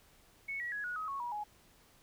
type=tone with pitch steps; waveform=sine; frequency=2208 / 1922.2 / 1673.4 / 1456.7 / 1268.2 / 1104 / 961.1 / 836.7 Hz; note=C#7 / B6 / G#6 / F#6 / D#6 / C#6 / B5 / G#5; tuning=-7 / -47 / +13 / -27 / +33 / -7 / -47 / +13 cents; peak=-36 dBFS; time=0.48-1.44 s; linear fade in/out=10 ms; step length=120 ms; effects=pink hiss -64 dBFS RMS until 2.02 s